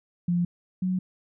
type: tone pair in turn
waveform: sine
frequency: 174.61 / 184.56 Hz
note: F3 / F#3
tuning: 0 / -4 cents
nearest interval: minor second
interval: 96 cents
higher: second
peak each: -21 / -23 dBFS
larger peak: first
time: 0.28-0.45 / 0.82-0.99 s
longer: neither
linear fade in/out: 5 ms
effects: none